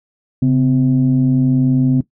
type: tone pair together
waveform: sine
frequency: 136.04 / 256.8 Hz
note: C#3 / C4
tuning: -32 / -32 cents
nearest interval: major seventh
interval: 1100 cents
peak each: -12 dBFS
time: 0.42-2.01 s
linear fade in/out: 5 ms
effects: noise-tail reverb RT60 0.1 s tail -17 dB re dry + tanh soft clip ceiling -5 dBFS